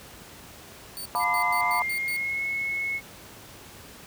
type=tone bursts; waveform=5% pulse; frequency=4530 Hz; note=C#8; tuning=37 cents sharp; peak=-27 dBFS; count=7; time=0.97-2.165 s; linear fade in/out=0 ms; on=85 ms; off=100 ms
type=chord; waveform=sine; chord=B half-diminished seventh; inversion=second; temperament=just; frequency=711.2 / 889 / 987.8 / 1185.3 Hz; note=F5 / A5 / B5 / D6; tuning=+31 / +18 / 0 / +16 cents; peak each=-30 / -31 / -26 / -30 dBFS; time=1.15-1.82 s; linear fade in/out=0 ms
type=tone with pitch glide; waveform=sine; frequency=2069 to 2187 Hz; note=C7 to C#7; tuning=-20 to -24 cents; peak=-26 dBFS; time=1.19-3.01 s; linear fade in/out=50 ms; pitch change=+96 cents; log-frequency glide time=1.52-2.44 s
effects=pink hiss -46 dBFS RMS until 4.06 s + high-pass 60 Hz 12 dB/octave